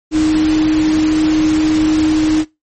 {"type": "tone in noise", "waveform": "sine", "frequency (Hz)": 311.1, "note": "D#4", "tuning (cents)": 0, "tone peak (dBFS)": -10, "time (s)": [0.11, 2.45], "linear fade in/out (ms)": 50, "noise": "pink", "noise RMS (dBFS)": -24, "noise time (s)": [0.11, 2.45], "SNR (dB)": 11, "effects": ["noise-tail reverb RT60 0.2 s tail -20 dB re dry", "MP3 32 kbps"]}